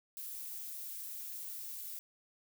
violet noise, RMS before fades -44 dBFS, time 0.17-1.99 s, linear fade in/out 0 ms, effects none

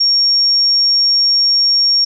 sine tone, 5540 Hz, F8, 15 cents flat, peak -9 dBFS, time 0-2.05 s, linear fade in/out 10 ms, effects none

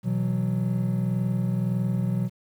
triangle chord, B suspended fourth, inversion none, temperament equal with one note detuned, 123.47 / 163.11 / 185 Hz, B2 / E3 / F#3, 0 / -18 / 0 cents, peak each -24 / -29 / -24 dBFS, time 0.03-2.3 s, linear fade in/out 50 ms, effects 9-bit

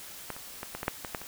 clicks, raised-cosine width 0.5 ms, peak -19 / -28 / -21 / -20 / -19 / -11 / -20 / -16 / -27 dBFS, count 9, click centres 0.303 / 0.365 / 0.631 / 0.75 / 0.831 / 0.881 / 1.048 / 1.148 / 1.216 s, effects white hiss -45 dBFS RMS until 1.27 s

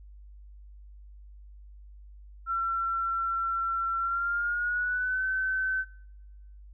sine tone with pitch glide, 1354 to 1528.6 Hz, E6 to G6, +46 to -44 cents, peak -26 dBFS, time 2.46-5.85 s, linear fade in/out 50 ms, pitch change +210 cents, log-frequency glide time 3.98-5.25 s, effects noise-tail reverb RT60 1.0 s tail -24 dB re dry + added 50 Hz sine -46 dBFS peak until 6.73 s

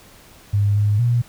sine tone with pitch steps, 101.9 / 103.8 / 119.8 Hz, G#2 / G#2 / A#2, -32 / 0 / +48 cents, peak -14 dBFS, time 0.53-1.22 s, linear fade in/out 10 ms, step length 230 ms, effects pink hiss -47 dBFS RMS until 1.28 s

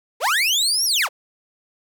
30% pulse linear two-way sweep, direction up then down, 390 to 5800 to 390 Hz, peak -14 dBFS, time 0.2-1.09 s, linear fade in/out 50 ms, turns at 0.85 s, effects none

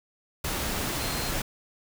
sine tone in noise, 4186 Hz, C8, in tune, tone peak -38 dBFS, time 1-1.3 s, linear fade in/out 5 ms, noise pink, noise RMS -30 dBFS, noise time 0.44-1.42 s, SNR -11 dB, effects none

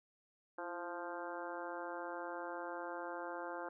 harmonic tone with a mistuned harmonic, 174.61 Hz, F3, in tune, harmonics 2 / 3 / 4 / 5 / 6 / 7 / 8 / 9, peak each -48 / -47 / -49 / -48 / -51 / -54 / -51 / -52 dBFS, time 0.58-3.69 s, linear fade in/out 5 ms, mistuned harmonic 2, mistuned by -45 cents, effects none

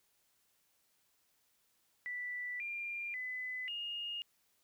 sine tone with pitch steps, 1972 / 2394 / 2010 / 2846 Hz, B6 / D7 / B6 / F7, -3 / +33 / +30 / +32 cents, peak -38 dBFS, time 2.06-4.22 s, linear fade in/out 0 ms, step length 540 ms, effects white hiss -75 dBFS RMS until 4.63 s

